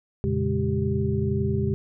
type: tone cluster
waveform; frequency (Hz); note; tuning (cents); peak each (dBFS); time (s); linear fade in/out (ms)
sine; 86.7 / 117.3 / 139.5 / 206.5 / 390.6; F2 / A#2 / C#3 / G#3 / G4; -12 / +11 / +11 / -10 / -6; -28; 0.24-1.74; 0
effects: none